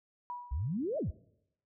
sine tone with exponential decay, 974 Hz, B5, 24 cents flat, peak -35 dBFS, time 0.3-0.76 s, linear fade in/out 0 ms, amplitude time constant 100 ms
sine exponential two-way sweep, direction up then down, 58 to 659.3 to 58 Hz, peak -31 dBFS, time 0.51-1.11 s, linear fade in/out 10 ms, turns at 0.98 s
effects noise-tail reverb RT60 0.8 s tail -21 dB re dry

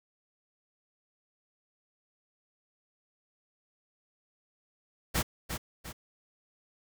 pink noise with echo, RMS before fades -28 dBFS, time 5.14-5.23 s, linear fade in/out 20 ms, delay 350 ms, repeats 2, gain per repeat -7 dB, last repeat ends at 5.93 s, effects none

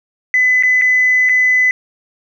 sine tone with dropouts, 2009 Hz, B6, 29 cents sharp, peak -8 dBFS, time 0.34-1.71 s, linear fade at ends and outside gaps 1 ms, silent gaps 0.626-0.634 / 0.814-0.819 / 1.29-1.294 s, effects tanh soft clip ceiling -4 dBFS + 8-bit

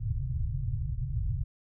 white low-pass noise, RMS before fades -31 dBFS, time 0-1.44 s, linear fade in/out 10 ms, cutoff 140 Hz, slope 96 dB/octave, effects none

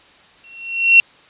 sine tone with exponential growth, 2726 Hz, F7, 43 cents flat, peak -3 dBFS, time 0.44-1 s, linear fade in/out 1 ms, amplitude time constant 120 ms, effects white hiss -48 dBFS RMS until 1.29 s + resampled to 8000 Hz

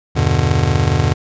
square chord, E minor seventh, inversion none, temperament just, 82.41 / 98.89 / 123.61 / 148.33 Hz, E2 / G2 / B2 / D3, 0 / +16 / +2 / +18 cents, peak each -19 dBFS, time 0.15-1.14 s, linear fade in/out 20 ms, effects resampled to 16000 Hz

